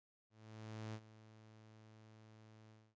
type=tone with ADSR envelope; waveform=sawtooth; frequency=109.4 Hz; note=A2; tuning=9 cents flat; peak=-40 dBFS; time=0.3-2.95 s; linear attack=640 ms; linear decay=58 ms; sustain=-16 dB; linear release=250 ms; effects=resampled to 16000 Hz